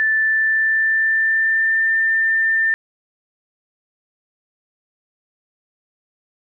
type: tone with pitch glide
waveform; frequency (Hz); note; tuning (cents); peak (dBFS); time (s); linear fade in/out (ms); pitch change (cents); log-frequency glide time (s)
sine; 1760 to 1792.8; A6 to A6; 0 to +32; -14; 0-2.74; 0; +32; 0.14-1.88
effects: none